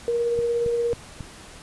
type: tone with tremolo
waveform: sine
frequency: 471.9 Hz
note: A#4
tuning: 21 cents sharp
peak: -19 dBFS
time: 0.08-0.93 s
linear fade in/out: 0 ms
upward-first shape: triangle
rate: 17 Hz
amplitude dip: 30%
type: click train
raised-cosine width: 5 ms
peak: -21 dBFS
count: 4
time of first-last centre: 0.39-1.207 s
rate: 3.67 Hz
effects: pink hiss -44 dBFS RMS until 1.62 s + resampled to 24000 Hz